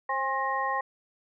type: tone cluster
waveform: sine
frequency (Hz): 531 / 812 / 1067 / 1871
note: C5 / G#5 / C6 / A#6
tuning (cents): +25 / -39 / +34 / +6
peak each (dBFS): -36 / -31 / -29 / -33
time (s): 0.09-0.81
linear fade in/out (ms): 5
effects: none